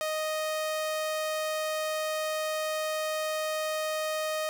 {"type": "tone", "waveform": "sawtooth", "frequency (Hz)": 622.3, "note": "D#5", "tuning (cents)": 0, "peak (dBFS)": -25, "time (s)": [0.01, 4.49], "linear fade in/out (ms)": 0, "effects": []}